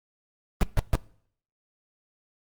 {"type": "noise bursts", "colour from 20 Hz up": "brown", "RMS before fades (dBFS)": -18, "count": 3, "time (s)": [0.61, 0.953], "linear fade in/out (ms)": 0, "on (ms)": 21, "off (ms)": 140, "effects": ["noise-tail reverb RT60 0.6 s tail -22 dB re dry", "Opus 32 kbps"]}